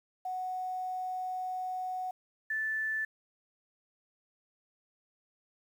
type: tone pair in turn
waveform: sine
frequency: 740 / 1755 Hz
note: F#5 / A6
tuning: 0 / -5 cents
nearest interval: octave + minor third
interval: 1495 cents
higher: second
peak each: -33 / -30 dBFS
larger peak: second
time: 0.25-2.11 / 2.5-3.05 s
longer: first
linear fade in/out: 5 ms
effects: 10-bit